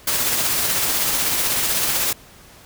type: noise with tremolo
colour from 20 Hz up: white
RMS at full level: -19 dBFS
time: 0.07-2.13 s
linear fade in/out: 5 ms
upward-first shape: triangle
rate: 16 Hz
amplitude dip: 30%
effects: pink hiss -46 dBFS RMS until 2.65 s